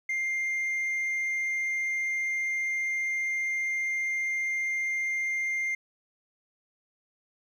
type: tone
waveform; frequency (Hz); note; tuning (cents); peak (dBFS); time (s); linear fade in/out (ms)
sine; 2105; C7; +10; -24; 0.09-5.75; 5
effects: tanh soft clip ceiling -26 dBFS + 10-bit